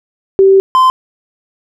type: tone pair in turn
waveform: sine / triangle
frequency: 387.1 / 1033.4 Hz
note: G4 / C6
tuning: -22 / -22 cents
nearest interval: octave + perfect fourth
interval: 1700 cents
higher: second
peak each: -3 dBFS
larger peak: neither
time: 0.39-0.6 / 0.75-0.9 s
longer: first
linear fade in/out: 0 ms
effects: none